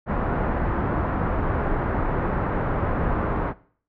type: low-pass noise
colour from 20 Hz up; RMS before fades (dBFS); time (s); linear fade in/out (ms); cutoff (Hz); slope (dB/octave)
pink; -24; 0.06-3.54; 50; 1500; 24
effects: noise-tail reverb RT60 0.5 s tail -19 dB re dry